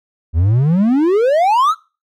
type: exponential sweep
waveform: triangle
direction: up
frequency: 75.8 to 1379 Hz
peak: -8 dBFS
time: 0.33-1.75 s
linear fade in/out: 50 ms
effects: noise-tail reverb RT60 0.3 s tail -21 dB re dry